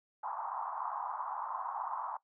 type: band-pass noise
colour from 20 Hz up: white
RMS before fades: -39 dBFS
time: 0.23-2.17 s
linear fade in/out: 5 ms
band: 810 to 1100 Hz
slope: 48 dB/octave
effects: noise-tail reverb RT60 0.1 s tail -18 dB re dry